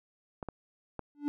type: clicks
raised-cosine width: 1 ms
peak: -23 dBFS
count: 3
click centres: 0.428 / 0.487 / 0.993 s
type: tone with exponential growth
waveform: triangle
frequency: 291 Hz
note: D4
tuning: 16 cents flat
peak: -23 dBFS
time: 1.15-1.28 s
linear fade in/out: 0 ms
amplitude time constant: 28 ms
effects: none